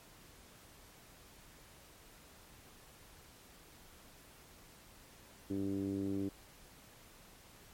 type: tone with low-pass filter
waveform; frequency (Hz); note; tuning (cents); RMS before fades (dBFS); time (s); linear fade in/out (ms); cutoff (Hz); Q
10% pulse; 98; G2; 0; -37; 5.5-6.29; 5; 320; 3.5
effects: pink hiss -59 dBFS RMS until 7.73 s + MP3 64 kbps